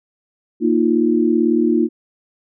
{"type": "chord", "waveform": "sine", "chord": "Bb suspended fourth", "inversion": "none", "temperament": "equal", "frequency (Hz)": [233.1, 311.1, 349.2], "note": ["Bb3", "Eb4", "F4"], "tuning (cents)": [0, 0, 0], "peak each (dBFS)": -17, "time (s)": [0.6, 1.89], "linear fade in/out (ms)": 50, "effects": []}